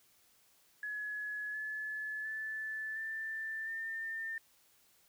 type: tone with pitch steps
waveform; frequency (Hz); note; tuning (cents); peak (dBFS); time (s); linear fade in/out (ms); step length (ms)
sine; 1694 / 1720.6 / 1747.7 / 1775.1 / 1803; G#6 / A6 / A6 / A6 / A6; +34 / -39 / -12 / +15 / +42; -37; 0.83-4.38; 2; 710
effects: white hiss -68 dBFS RMS until 5.08 s